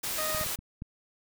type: noise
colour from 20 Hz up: white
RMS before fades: -33 dBFS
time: 0.03-0.56 s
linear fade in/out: 10 ms
type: tone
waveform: 20% pulse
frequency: 622.3 Hz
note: D#5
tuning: in tune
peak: -27 dBFS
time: 0.18-0.44 s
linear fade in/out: 5 ms
type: clicks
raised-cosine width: 5 ms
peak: -26 / -26 / -31 / -31 / -25 dBFS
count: 5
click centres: 0.348 / 0.412 / 0.464 / 0.59 / 0.821 s
effects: none